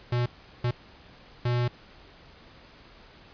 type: tone bursts at uneven times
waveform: square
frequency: 121.5 Hz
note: B2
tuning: 28 cents flat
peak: -24 dBFS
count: 3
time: 0.12-0.26 / 0.64-0.71 / 1.45-1.68 s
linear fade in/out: 5 ms
effects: pink hiss -52 dBFS RMS until 3.33 s + resampled to 11025 Hz